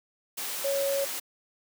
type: tone in noise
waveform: sine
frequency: 554.4 Hz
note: C#5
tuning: in tune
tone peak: -25 dBFS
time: 0.64-1.05 s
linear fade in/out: 10 ms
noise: white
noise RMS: -34 dBFS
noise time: 0.37-1.2 s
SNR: +6 dB
effects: high-pass 300 Hz 12 dB/octave